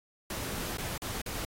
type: noise with dropouts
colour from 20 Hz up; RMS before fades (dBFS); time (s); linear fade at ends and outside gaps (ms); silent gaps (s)
pink; -37; 0.3-1.45; 2; 0.772-0.782 / 0.978-1.019 / 1.217-1.261
effects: AAC 48 kbps